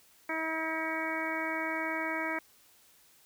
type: harmonic tone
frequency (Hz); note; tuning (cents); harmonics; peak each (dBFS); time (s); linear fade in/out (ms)
320.3; E4; -50; 1 / 2 / 3 / 4 / 5 / 6 / 7; -38 / -39 / -39 / -41 / -39 / -39 / -37; 0.29-2.39; 5
effects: white hiss -62 dBFS RMS until 3.25 s